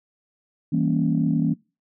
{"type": "chord", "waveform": "sine", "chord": "E diminished seventh", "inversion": "none", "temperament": "equal with one note detuned", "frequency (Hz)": [163.39, 196, 233.1, 277.2], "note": ["E3", "G3", "Bb3", "Db4"], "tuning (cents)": [-15, 0, 0, 0], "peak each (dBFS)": [-22, -28, -23, -24], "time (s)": [0.72, 1.54], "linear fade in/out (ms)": 10, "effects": ["noise-tail reverb RT60 0.3 s tail -24 dB re dry", "tanh soft clip ceiling -9 dBFS"]}